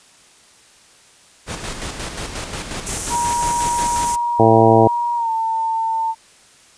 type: noise with tremolo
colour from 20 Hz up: pink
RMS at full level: -26 dBFS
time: 1.46-4.17 s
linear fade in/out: 50 ms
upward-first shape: square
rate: 5.6 Hz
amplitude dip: 45%
type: high-pass noise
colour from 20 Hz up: pink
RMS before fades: -25 dBFS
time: 2.86-4.16 s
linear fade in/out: 10 ms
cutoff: 5900 Hz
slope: 48 dB/octave
type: tone with pitch glide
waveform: sine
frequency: 951 to 898.7 Hz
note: A#5 to A5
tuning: +34 to +36 cents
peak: -17 dBFS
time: 3.09-6.15 s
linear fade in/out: 50 ms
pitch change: -98 cents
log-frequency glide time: 5.16-5.31 s
type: harmonic tone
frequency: 112.3 Hz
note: A2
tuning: 36 cents sharp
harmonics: 1 / 2 / 3 / 4 / 5 / 6 / 7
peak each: -17 / -19 / -16 / -15 / -20 / -16 / -16 dBFS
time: 4.39-4.88 s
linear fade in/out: 10 ms
effects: white hiss -49 dBFS RMS until 6.77 s + resampled to 22050 Hz